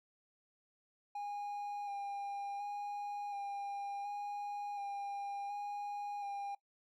triangle tone with vibrato, 811 Hz, G#5, 41 cents flat, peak -37 dBFS, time 1.15-6.55 s, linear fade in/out 5 ms, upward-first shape square, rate 0.69 Hz, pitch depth 16 cents each way, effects noise-tail reverb RT60 0.1 s tail -21 dB re dry

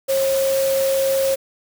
sine tone in noise, 540 Hz, C#5, 45 cents flat, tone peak -16 dBFS, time 0.08-1.36 s, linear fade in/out 20 ms, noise white, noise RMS -28 dBFS, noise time 0.08-1.36 s, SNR +9 dB, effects none

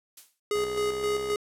blue noise with exponential decay, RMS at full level -40 dBFS, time 0.17-0.4 s, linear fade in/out 5 ms, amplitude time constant 49 ms
square tone with tremolo, 415.3 Hz, G#4, in tune, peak -25 dBFS, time 0.51-1.36 s, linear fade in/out 2 ms, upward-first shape square, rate 3.8 Hz, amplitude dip 45%
5% pulse tone with pitch glide, 62.8 to 65.5 Hz, B1 to C2, +30 to +2 cents, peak -29 dBFS, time 0.54-1.36 s, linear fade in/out 20 ms, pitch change +72 cents, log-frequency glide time 0.83-0.98 s
effects low-pass 12000 Hz 12 dB/octave

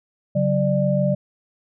sine tone cluster, 140.8 / 187.3 / 594 Hz, C#3 / F#3 / D5, +27 / +21 / +20 cents, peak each -21 dBFS, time 0.35-1.15 s, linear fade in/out 10 ms, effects none

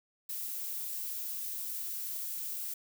violet noise, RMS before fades -38 dBFS, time 0.29-2.74 s, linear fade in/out 5 ms, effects none

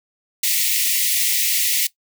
white high-pass noise, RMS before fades -19 dBFS, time 0.43-1.87 s, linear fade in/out 5 ms, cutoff 1900 Hz, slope 96 dB/octave, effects noise-tail reverb RT60 0.1 s tail -18 dB re dry

